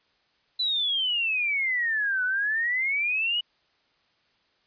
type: exponential two-way sweep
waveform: sine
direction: down then up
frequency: 4029 to 1475 to 2963 Hz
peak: -23 dBFS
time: 0.59-3.41 s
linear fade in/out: 10 ms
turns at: 2.24 s
effects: white hiss -67 dBFS RMS until 4.66 s + resampled to 11025 Hz